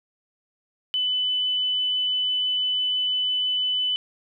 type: tone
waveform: sine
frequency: 3002 Hz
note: F#7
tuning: 24 cents sharp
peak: -21 dBFS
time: 0.94-3.96 s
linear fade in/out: 0 ms
effects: none